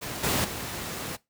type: noise with level steps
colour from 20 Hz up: pink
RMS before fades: -34 / -25 / -34 dBFS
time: 0.01-1.17 s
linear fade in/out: 20 ms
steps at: 0.23 / 0.44 s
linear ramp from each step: 10 ms
effects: noise-tail reverb RT60 0.2 s tail -20 dB re dry + high-pass 80 Hz 12 dB/octave